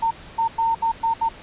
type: tone bursts at uneven times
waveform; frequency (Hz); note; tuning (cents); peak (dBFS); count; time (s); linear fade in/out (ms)
sine; 910; A#5; -42; -17; 6; 0.02-0.11 / 0.38-0.48 / 0.58-0.75 / 0.82-0.92 / 1.03-1.14 / 1.21-1.29; 10
effects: pink hiss -42 dBFS RMS until 1.42 s + resampled to 8000 Hz